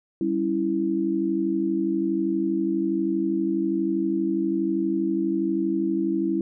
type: chord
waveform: sine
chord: C# diminished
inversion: second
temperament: equal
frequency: 196 / 277.2 / 329.6 Hz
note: G3 / C#4 / E4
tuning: 0 / 0 / 0 cents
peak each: -28 / -28 / -23 dBFS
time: 0.21-6.41 s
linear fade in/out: 2 ms
effects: none